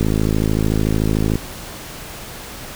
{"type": "click train", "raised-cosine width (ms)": 3, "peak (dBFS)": -5, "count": 73, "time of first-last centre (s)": [0.01, 1.356], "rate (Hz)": 53.5, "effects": ["pink hiss -33 dBFS RMS until 2.75 s"]}